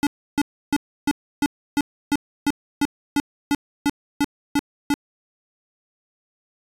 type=tone bursts; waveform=square; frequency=287.7 Hz; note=D4; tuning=36 cents flat; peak=-17 dBFS; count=15; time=0.03-4.94 s; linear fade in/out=0 ms; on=38 ms; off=310 ms; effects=resampled to 32000 Hz